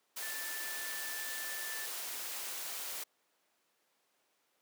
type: tone in noise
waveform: sine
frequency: 1760 Hz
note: A6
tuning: in tune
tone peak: -43 dBFS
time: 0.22-1.86 s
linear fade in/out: 10 ms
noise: white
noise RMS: -41 dBFS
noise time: 0.16-3.04 s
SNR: -5 dB
effects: pink hiss -75 dBFS RMS until 4.61 s + high-pass 400 Hz 12 dB/octave